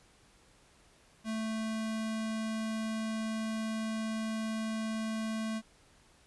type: tone with notch filter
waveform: square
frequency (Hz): 220.6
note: A3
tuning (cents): +5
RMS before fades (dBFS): -35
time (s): 1.24-5.62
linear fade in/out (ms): 50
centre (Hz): 480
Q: 1.7
effects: pink hiss -63 dBFS RMS until 6.26 s + resampled to 24000 Hz